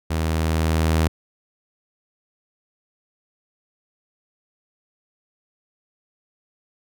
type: tone with level ramp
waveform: sawtooth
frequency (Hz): 80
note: D#2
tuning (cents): +49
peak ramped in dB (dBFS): -17 to -12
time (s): 0.1-1.08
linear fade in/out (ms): 10
effects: none